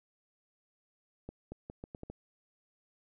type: accelerating click train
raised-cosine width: 2 ms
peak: -29 dBFS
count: 7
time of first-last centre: 1.29-2.1 s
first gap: 230 ms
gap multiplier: 0.78
effects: none